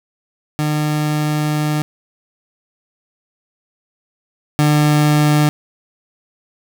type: tone pair in turn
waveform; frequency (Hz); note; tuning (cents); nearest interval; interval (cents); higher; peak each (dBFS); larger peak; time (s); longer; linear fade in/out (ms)
30% pulse; 151 / 149.52; D3 / D3; +48 / +31; unison; 17; first; -13 / -8; second; 0.59-1.82 / 4.59-5.49; first; 0
effects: none